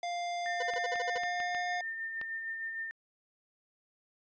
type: tone with pitch glide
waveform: square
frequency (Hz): 698.5 to 712.8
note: F5 to F5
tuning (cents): 0 to +35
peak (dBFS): -34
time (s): 0.03-1.81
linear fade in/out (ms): 2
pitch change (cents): +35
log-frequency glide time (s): 0.43-1.61
type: tone with tremolo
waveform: sine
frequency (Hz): 1808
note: A6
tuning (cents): +47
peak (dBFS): -34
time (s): 0.46-2.91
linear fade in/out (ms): 0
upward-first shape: sine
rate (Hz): 6.5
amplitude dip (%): 35
type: tone bursts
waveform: 40% pulse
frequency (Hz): 498.5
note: B4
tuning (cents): +16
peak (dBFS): -33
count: 8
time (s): 0.6-1.18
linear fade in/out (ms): 5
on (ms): 27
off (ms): 52
type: clicks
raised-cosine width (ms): 0.3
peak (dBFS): -27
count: 7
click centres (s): 0.737 / 0.957 / 1.162 / 1.235 / 1.402 / 1.548 / 2.214
effects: resampled to 16000 Hz